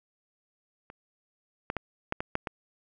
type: clicks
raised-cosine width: 0.5 ms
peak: -29 / -15 / -16 / -13 / -16 / -12 / -17 dBFS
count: 7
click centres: 0.901 / 1.701 / 1.767 / 2.124 / 2.205 / 2.354 / 2.472 s
effects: none